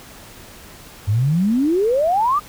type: exponential sweep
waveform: sine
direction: up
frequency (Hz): 96 to 1245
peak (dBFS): -14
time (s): 1.07-2.4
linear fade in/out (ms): 20
effects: pink hiss -41 dBFS RMS until 2.48 s